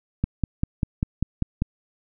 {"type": "click train", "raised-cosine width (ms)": 5, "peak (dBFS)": -9, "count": 8, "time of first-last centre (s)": [0.24, 1.621], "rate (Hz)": 5.07, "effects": []}